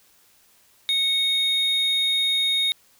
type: tone pair together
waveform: triangle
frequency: 2211 / 3718 Hz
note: C#7 / A#7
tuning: -5 / -5 cents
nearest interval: major sixth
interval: 900 cents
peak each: -28 / -18 dBFS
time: 0.89-2.72 s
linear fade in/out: 0 ms
effects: white hiss -58 dBFS RMS until 2.99 s